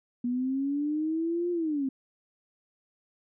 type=linear two-way sweep; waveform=sine; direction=up then down; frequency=240.2 to 353.8 to 259.6 Hz; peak=-26 dBFS; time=0.24-1.89 s; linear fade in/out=5 ms; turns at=1.51 s; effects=none